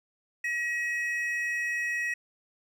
triangle tone pair together, 1908.1 / 2547 Hz, A#6 / D#7, +40 / +40 cents, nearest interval perfect fourth, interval 500 cents, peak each -27 / -33 dBFS, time 0.44-2.14 s, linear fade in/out 5 ms, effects none

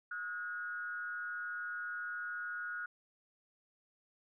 sine tone with frequency modulation, 1447 Hz, F#6, 39 cents flat, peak -38 dBFS, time 0.11-2.86 s, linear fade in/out 5 ms, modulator 173 Hz, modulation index 0.57, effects none

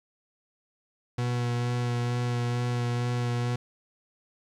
40% pulse tone with vibrato, 121.3 Hz, B2, 31 cents flat, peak -25 dBFS, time 1.18-3.56 s, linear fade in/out 5 ms, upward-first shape sine, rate 2.2 Hz, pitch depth 13 cents each way, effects low-pass 7000 Hz 12 dB/octave + 10-bit

